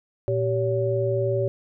sine tone cluster, 116.5 / 388.8 / 566 Hz, A#2 / G4 / C#5, -1 / -14 / +36 cents, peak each -25 dBFS, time 0.28-1.48 s, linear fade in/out 0 ms, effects none

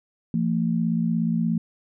sine tone pair together, 169.76 / 226.6 Hz, F3 / A#3, -49 / -49 cents, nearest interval perfect fourth, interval 500 cents, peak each -23 dBFS, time 0.34-1.58 s, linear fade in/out 2 ms, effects none

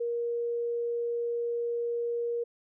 sine tone, 472.1 Hz, A#4, 22 cents sharp, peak -28 dBFS, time 0-2.44 s, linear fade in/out 10 ms, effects none

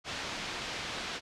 white low-pass noise, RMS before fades -38 dBFS, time 0.04-1.21 s, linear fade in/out 50 ms, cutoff 4100 Hz, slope 12 dB/octave, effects low-pass 7000 Hz 12 dB/octave

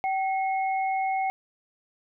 sine tone pair together, 768 / 2172 Hz, G5 / C#7, -36 / -36 cents, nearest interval octave + tritone, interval 1800 cents, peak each -24 / -34 dBFS, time 0.04-1.3 s, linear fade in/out 0 ms, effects none

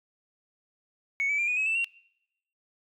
sine tone with pitch steps, 2217 / 2298 / 2382 / 2468 / 2558 / 2652 / 2748 Hz, C#7 / D7 / D7 / D#7 / D#7 / E7 / F7, 0 / -38 / +24 / -15 / +47 / +10 / -29 cents, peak -23 dBFS, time 1.2-1.844 s, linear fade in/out 0 ms, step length 92 ms, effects noise-tail reverb RT60 0.8 s tail -24 dB re dry + tanh soft clip ceiling -21 dBFS

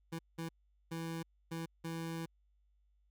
25% pulse tone bursts at uneven times, 164.7 Hz, E3, 1 cent flat, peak -35 dBFS, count 5, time 0.12-0.19 / 0.38-0.49 / 0.91-1.23 / 1.51-1.66 / 1.84-2.26 s, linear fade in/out 10 ms, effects added 50 Hz sine -69 dBFS peak until 3.1 s

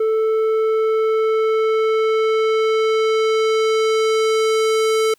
square tone with low-pass filter sweep, 440 Hz, A4, in tune, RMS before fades -17 dBFS, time 0-5.14 s, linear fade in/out 5 ms, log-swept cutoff 910 to 11000 Hz, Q 0.72, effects white hiss -59 dBFS RMS until 5.18 s

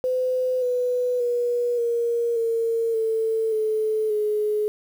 sine tone with pitch steps, 509 / 495.7 / 482.7 / 470 / 457.7 / 445.7 / 434 / 422.6 Hz, C5 / B4 / B4 / A#4 / A#4 / A4 / A4 / G#4, -48 / +6 / -40 / +14 / -32 / +22 / -24 / +30 cents, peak -20 dBFS, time 0.04-4.68 s, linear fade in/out 0 ms, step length 580 ms, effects 8-bit

